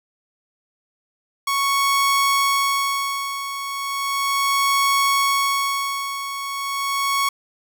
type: tone with tremolo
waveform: sawtooth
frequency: 1108.7 Hz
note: C#6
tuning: in tune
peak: -12 dBFS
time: 1.47-7.29 s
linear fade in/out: 5 ms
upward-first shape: sine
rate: 0.36 Hz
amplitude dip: 70%
effects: none